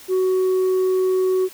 sine tone, 373 Hz, F#4, 14 cents sharp, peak -13 dBFS, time 0.08-1.49 s, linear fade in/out 50 ms, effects tanh soft clip ceiling -15 dBFS + white hiss -43 dBFS RMS until 1.53 s

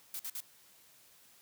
blue noise bursts, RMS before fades -40 dBFS, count 3, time 0.14-0.404 s, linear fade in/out 2 ms, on 54 ms, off 51 ms, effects white hiss -62 dBFS RMS until 1.41 s + high-pass 60 Hz 12 dB/octave

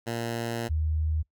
10% pulse / sine tone pair in turn, 116.54 / 78.11 Hz, A#2 / D#2, 0 / +7 cents, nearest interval perfect fifth, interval 693 cents, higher first, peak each -21 / -24 dBFS, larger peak first, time 0.06-0.69 / 0.69-1.23 s, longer first, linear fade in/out 20 ms, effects noise-tail reverb RT60 0.1 s tail -21 dB re dry

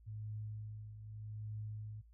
sine tone with tremolo, 107 Hz, A2, 48 cents flat, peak -40 dBFS, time 0.06-2.02 s, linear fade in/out 20 ms, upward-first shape triangle, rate 0.82 Hz, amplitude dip 65%, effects added 56 Hz sine -59 dBFS peak until 2.13 s

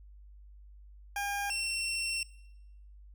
20% pulse tone pair in turn, 807 / 2714 Hz, G#5 / E7, -50 / +50 cents, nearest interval octave + major sixth, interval 2100 cents, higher second, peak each -27 dBFS, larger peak neither, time 1.16-1.5 / 1.5-2.23 s, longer second, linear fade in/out 2 ms, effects noise-tail reverb RT60 0.9 s tail -20 dB re dry + added 50 Hz sine -50 dBFS peak until 3.14 s

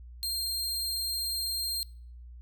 sawtooth tone, 4194 Hz, C8, 3 cents sharp, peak -27 dBFS, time 0.23-1.83 s, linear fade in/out 0 ms, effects noise-tail reverb RT60 0.5 s tail -21 dB re dry + added 60 Hz sine -44 dBFS peak until 2.41 s

